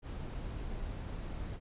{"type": "noise", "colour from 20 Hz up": "brown", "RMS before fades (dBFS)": -40, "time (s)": [0.02, 1.6], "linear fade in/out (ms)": 50, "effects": ["resampled to 8000 Hz"]}